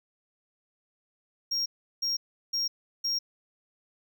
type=tone bursts; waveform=triangle; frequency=5580 Hz; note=F8; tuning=2 cents flat; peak=-25 dBFS; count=4; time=1.51-3.19 s; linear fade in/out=10 ms; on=150 ms; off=360 ms; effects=none